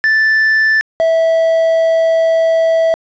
triangle tone pair in turn, 1760 / 653.9 Hz, A6 / E5, 0 / -14 cents, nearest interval octave + perfect fourth, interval 1714 cents, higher first, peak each -7 dBFS, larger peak neither, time 0.04-0.81 / 1-2.94 s, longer second, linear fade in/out 0 ms, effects resampled to 16000 Hz + 7-bit

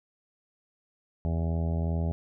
harmonic tone, 82.41 Hz, E2, in tune, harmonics 1 / 2 / 3 / 4 / 5 / 6 / 7 / 8 / 9 / 10, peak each -27 / -31 / -39 / -46 / -42 / -50 / -43 / -43 / -50 / -49 dBFS, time 1.25-2.12 s, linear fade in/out 0 ms, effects none

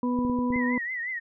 harmonic tone, 246.9 Hz, B3, in tune, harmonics 1 / 2 / 4, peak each -24 / -34 / -33 dBFS, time 0.03-0.78 s, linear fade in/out 2 ms
clicks, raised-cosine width 3 ms, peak -23 dBFS, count 6, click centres 0.189 / 0.25 / 0.298 / 0.389 / 0.504 / 0.56 s
sine tone with vibrato, 1955 Hz, B6, 18 cents flat, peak -29 dBFS, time 0.52-1.2 s, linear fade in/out 20 ms, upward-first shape triangle, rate 5.6 Hz, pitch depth 120 cents each way
effects none

